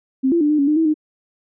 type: tone with pitch steps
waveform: sine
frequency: 264.2 / 339.6 / 296.1 / 302.2 / 280.5 / 302.4 / 323.8 / 306.7 Hz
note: C4 / F4 / D4 / D4 / C#4 / D#4 / E4 / D#4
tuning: +17 / -48 / +14 / +50 / +21 / -49 / -31 / -25 cents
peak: -13 dBFS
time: 0.23-0.942 s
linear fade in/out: 20 ms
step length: 89 ms
effects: none